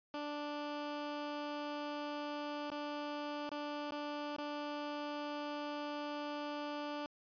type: tone with dropouts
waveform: 15% pulse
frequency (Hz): 293.7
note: D4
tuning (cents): 0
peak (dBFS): -33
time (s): 0.14-7.06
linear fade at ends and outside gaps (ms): 1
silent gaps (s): 2.702-2.717 / 3.492-3.516 / 3.909-3.92 / 4.364-4.383
effects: resampled to 11025 Hz